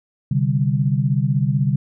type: chord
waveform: sine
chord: C suspended second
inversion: none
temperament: equal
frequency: 130.81 / 146.83 / 196 Hz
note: C3 / D3 / G3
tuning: 0 / 0 / 0 cents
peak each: -19 / -19 / -23 dBFS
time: 0.31-1.76 s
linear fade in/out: 5 ms
effects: none